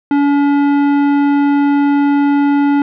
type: tone with tanh clipping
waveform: sine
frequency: 284.9 Hz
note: C#4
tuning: 48 cents sharp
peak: -11 dBFS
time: 0.11-2.82 s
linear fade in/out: 2 ms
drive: 14 dB
effects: none